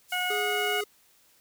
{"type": "band-pass noise", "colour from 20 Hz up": "white", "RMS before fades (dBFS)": -42, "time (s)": [0.08, 0.85], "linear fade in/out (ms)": 50, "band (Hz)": [5400, 16000], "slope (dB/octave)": 12}
{"type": "harmonic tone", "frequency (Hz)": 727, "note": "F#5", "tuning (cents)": -31, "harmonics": [1, 2, 3, 4], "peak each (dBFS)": [-32, -32, -32, -32], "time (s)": [0.12, 0.81], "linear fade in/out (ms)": 5}
{"type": "tone", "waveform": "square", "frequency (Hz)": 415.3, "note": "G#4", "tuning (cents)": 0, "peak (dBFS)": -31, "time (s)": [0.3, 0.84], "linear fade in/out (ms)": 5}
{"effects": ["white hiss -62 dBFS RMS until 1.4 s"]}